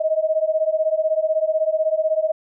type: beating tone pair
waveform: sine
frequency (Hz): 622.3 / 638.3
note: D#5 / D#5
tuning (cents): 0 / +44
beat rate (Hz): 16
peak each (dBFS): -20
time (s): 0-2.32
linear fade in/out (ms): 10
effects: none